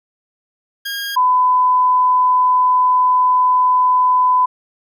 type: tone pair in turn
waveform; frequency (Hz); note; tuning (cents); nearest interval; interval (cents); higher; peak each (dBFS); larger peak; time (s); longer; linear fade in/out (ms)
20% pulse / sine; 1625 / 1004.5; G#6 / B5; -38 / +29; minor sixth; 833; first; -17 / -10; second; 0.85-1.16 / 1.16-4.46; second; 10
effects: none